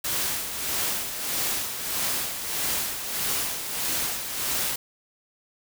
white noise with tremolo, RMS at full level -26 dBFS, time 0.04-4.76 s, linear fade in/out 5 ms, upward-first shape sine, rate 1.6 Hz, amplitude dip 55%, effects none

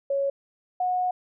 sine tone pair in turn, 554.4 / 729.3 Hz, C#5 / F#5, 0 / -25 cents, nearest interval perfect fourth, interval 475 cents, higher second, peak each -22 dBFS, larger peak neither, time 0.1-0.3 / 0.8-1.11 s, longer second, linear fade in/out 5 ms, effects none

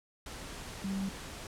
sine tone in noise, 194.3 Hz, G3, 15 cents flat, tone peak -32 dBFS, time 0.84-1.09 s, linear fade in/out 2 ms, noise pink, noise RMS -44 dBFS, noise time 0.26-1.47 s, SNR +9 dB, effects low-pass 10000 Hz 12 dB/octave

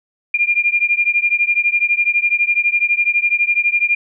sine beating tone pair, 2400 / 2412 Hz, D7 / D7, +37 / +46 cents, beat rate 12 Hz, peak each -16 / -16 dBFS, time 0.34-3.95 s, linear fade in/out 5 ms, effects none

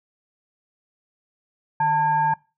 sine tone with frequency modulation, 892 Hz, A5, 23 cents sharp, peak -17 dBFS, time 1.8-2.34 s, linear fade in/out 5 ms, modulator 740 Hz, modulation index 0.49, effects noise-tail reverb RT60 0.3 s tail -22 dB re dry

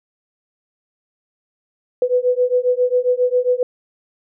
sine beating tone pair, 493.9 / 501.3 Hz, B4 / B4, 0 / +26 cents, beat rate 7.4 Hz, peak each -17 / -17 dBFS, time 2.02-3.63 s, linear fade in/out 2 ms, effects none

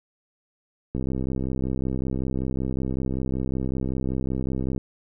click train, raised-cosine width 3 ms, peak -15 dBFS, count 251, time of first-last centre 0.95-4.778 s, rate 65.3 Hz, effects none

